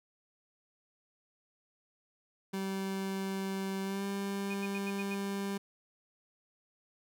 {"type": "tone with pitch glide", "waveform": "30% pulse", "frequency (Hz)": [193.1, 198.19], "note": ["G3", "G3"], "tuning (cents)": [-26, 19], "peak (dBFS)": -31, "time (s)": [2.53, 5.58], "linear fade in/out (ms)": 10, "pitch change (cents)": 45, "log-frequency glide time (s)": [3.83, 4.04]}
{"type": "tone bursts", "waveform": "sine", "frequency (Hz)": 2465, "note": "D#7", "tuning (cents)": -17, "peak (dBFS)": -38, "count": 6, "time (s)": [4.5, 5.148], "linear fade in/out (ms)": 10, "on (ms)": 43, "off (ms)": 78}
{"effects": []}